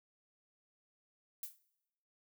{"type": "noise with exponential decay", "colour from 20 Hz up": "violet", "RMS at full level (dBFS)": -39, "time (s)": [1.43, 1.59], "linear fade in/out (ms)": 2, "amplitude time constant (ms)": 34, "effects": ["noise-tail reverb RT60 0.9 s tail -21 dB re dry"]}